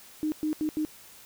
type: tone bursts at uneven times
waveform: sine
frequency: 307.5 Hz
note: D#4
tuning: 20 cents flat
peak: -25 dBFS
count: 4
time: 0.23-0.32 / 0.43-0.53 / 0.61-0.69 / 0.77-0.85 s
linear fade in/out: 0 ms
effects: white hiss -51 dBFS RMS until 1.25 s